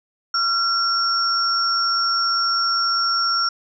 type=tone pair together; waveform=sine; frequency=1369 / 5495 Hz; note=F6 / F8; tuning=-35 / -29 cents; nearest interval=2 octaves; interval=2406 cents; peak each=-20 dBFS; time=0.34-3.49 s; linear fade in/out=5 ms; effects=none